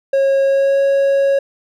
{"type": "tone with pitch glide", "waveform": "triangle", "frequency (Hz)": [545, 551.7], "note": ["C#5", "C#5"], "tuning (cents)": [-29, -8], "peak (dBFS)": -9, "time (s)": [0.13, 1.39], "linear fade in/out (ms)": 5, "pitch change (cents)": 21, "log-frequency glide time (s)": [0.44, 0.8], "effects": []}